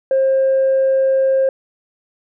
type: tone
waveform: sine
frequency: 533 Hz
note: C5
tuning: 32 cents sharp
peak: -10 dBFS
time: 0.11-1.49 s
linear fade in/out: 2 ms
effects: tanh soft clip ceiling -9 dBFS